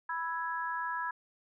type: chord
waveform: sine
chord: E major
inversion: second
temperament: equal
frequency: 987.8 / 1318.5 / 1661.2 Hz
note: B5 / E6 / G#6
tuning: 0 / 0 / 0 cents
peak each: -35 / -40 / -37 dBFS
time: 0.09-1.11 s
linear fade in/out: 5 ms
effects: none